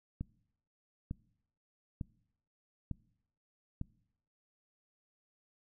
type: click train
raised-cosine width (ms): 5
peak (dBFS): -25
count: 5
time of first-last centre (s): 0.21-3.814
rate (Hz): 1.11
effects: noise-tail reverb RT60 0.8 s tail -23 dB re dry